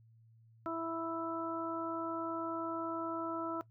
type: harmonic tone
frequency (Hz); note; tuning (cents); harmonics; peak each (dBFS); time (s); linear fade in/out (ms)
329.6; E4; 0; 1 / 2 / 3 / 4; -39 / -41 / -45 / -40; 0.66-3.61; 0
effects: noise-tail reverb RT60 0.1 s tail -18 dB re dry + added 113 Hz sine -60 dBFS peak until 3.7 s